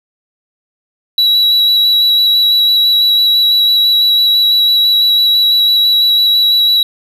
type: tone with vibrato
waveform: triangle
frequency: 3908 Hz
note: B7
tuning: 19 cents flat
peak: -6 dBFS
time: 1.18-6.83 s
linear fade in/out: 2 ms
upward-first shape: square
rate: 6 Hz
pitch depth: 11 cents each way
effects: none